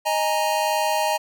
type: chord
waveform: square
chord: D# suspended fourth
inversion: none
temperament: equal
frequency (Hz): 622.3 / 830.6 / 932.3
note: D#5 / G#5 / A#5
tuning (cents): 0 / 0 / 0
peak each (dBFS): -25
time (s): 0.05-1.18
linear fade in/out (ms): 20
effects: none